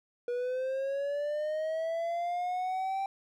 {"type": "linear sweep", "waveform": "triangle", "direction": "up", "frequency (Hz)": [481, 784], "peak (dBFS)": -28, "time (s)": [0.28, 3.06], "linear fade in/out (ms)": 2, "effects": []}